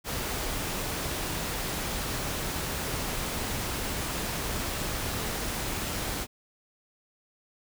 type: noise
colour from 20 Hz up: pink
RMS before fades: -32 dBFS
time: 0.04-6.27 s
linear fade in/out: 50 ms
effects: none